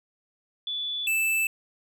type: tone pair in turn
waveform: sine / square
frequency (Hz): 3458 / 2640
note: A7 / E7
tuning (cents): -31 / +2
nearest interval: perfect fourth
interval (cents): 467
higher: first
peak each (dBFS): -28 / -23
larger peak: second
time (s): 0.67-1.07 / 1.07-1.47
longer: neither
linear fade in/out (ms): 2
effects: none

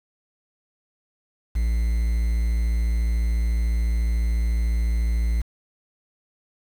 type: tone with quantisation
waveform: triangle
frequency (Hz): 57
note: A#1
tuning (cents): -38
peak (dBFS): -17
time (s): 1.55-5.42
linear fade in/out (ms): 10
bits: 7
effects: none

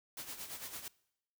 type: noise with tremolo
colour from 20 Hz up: white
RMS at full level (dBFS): -43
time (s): 0.17-0.88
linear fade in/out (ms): 2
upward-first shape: sine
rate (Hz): 8.9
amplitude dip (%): 65
effects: noise-tail reverb RT60 0.8 s tail -23 dB re dry

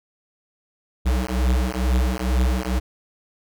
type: beating tone pair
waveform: square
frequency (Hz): 61.6 / 63.8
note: B1 / C2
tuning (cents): -4 / -43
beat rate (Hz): 2.2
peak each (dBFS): -22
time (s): 1.05-2.8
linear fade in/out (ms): 20
effects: none

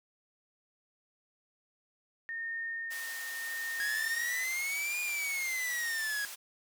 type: tone with tremolo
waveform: sine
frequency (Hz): 1832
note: A#6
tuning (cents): -31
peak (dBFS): -34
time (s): 2.29-4.44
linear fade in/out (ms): 0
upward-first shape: sine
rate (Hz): 0.84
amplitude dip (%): 40
type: band-pass noise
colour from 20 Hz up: white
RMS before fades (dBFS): -44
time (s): 2.9-6.36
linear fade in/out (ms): 20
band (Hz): 680 to 15000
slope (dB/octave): 12
type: exponential two-way sweep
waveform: 45% pulse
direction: up then down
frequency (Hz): 1646 to 2450 to 1646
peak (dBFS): -32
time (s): 3.8-6.25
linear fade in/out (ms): 0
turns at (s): 5
effects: none

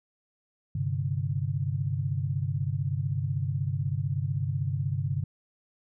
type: chord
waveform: sine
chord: G suspended fourth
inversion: none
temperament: equal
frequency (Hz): 98 / 130.81 / 146.83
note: G2 / C3 / D3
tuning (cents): 0 / 0 / 0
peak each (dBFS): -31 / -30 / -31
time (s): 0.75-5.24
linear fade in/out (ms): 5
effects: none

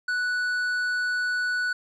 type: tone with tanh clipping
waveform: sine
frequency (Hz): 1480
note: F#6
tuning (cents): 0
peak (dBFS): -25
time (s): 0.08-1.73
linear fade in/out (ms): 5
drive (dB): 8
effects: none

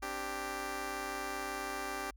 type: chord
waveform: 10% pulse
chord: C suspended second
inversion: none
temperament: just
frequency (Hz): 261.6 / 294.3 / 392.4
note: C4 / D4 / G4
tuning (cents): 0 / +4 / +2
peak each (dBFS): -38 / -35 / -32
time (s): 0.02-2.11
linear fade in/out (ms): 10
effects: added 50 Hz sine -54 dBFS peak until 2.16 s

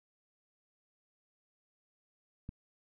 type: click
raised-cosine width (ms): 5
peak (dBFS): -29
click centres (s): 2.491
effects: none

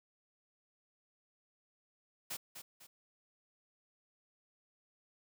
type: noise with echo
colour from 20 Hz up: white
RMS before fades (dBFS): -41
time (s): 2.3-2.37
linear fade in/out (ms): 10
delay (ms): 250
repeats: 2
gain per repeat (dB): -8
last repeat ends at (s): 2.87
effects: high-pass 100 Hz 12 dB/octave

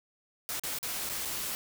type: noise with dropouts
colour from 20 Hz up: white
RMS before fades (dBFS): -35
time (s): 0.49-1.55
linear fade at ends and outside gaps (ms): 0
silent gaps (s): 0.596-0.636 / 0.786-0.829 / 1.091-1.097 / 1.251-1.255
effects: none

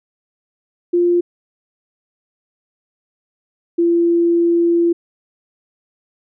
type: tone pair in turn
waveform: sine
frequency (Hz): 349.2 / 340.8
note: F4 / F4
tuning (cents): 0 / -42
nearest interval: unison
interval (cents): 42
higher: first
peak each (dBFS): -11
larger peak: neither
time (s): 0.93-1.21 / 3.78-4.93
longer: second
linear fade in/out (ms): 10
effects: none

